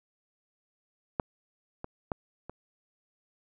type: clicks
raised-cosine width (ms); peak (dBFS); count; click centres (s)
1; -13 / -23 / -16 / -26; 4; 1.198 / 1.844 / 2.118 / 2.496
effects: none